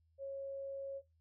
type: tone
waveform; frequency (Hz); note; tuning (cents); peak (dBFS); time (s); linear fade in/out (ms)
sine; 548; C#5; -20; -40; 0.18-1.02; 50
effects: noise-tail reverb RT60 0.2 s tail -21 dB re dry + added 81 Hz sine -70 dBFS peak until 1.2 s